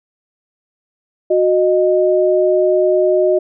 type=tone pair together; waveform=sine; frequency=367.5 / 618 Hz; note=F#4 / D#5; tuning=-12 / -12 cents; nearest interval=major sixth; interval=900 cents; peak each=-13 dBFS; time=1.3-3.39 s; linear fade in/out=10 ms; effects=none